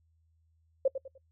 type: tone with echo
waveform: sine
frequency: 534 Hz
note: C5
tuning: 35 cents sharp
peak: -21 dBFS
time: 0.85-0.88 s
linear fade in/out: 5 ms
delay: 100 ms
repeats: 3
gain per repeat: -10 dB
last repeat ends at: 1.18 s
effects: noise-tail reverb RT60 0.1 s tail -25 dB re dry + added 81 Hz sine -66 dBFS peak until 1.31 s